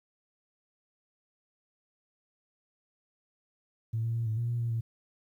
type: tone with pitch steps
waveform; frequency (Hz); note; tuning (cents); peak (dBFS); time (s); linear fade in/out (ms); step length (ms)
sine; 112.7 / 115 / 115.9 / 109.7 / 117.9 / 119.1 / 117.1 / 114.4; A2 / A#2 / A#2 / A2 / A#2 / A#2 / A#2 / A#2; +42 / -23 / -10 / -5 / +20 / +38 / +8 / -32; -27; 3.93-4.81; 10; 110
effects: tanh soft clip ceiling -23 dBFS + 11-bit